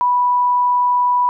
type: tone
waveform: sine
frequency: 984 Hz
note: B5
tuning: 7 cents flat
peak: -12 dBFS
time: 0.01-1.29 s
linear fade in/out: 0 ms
effects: none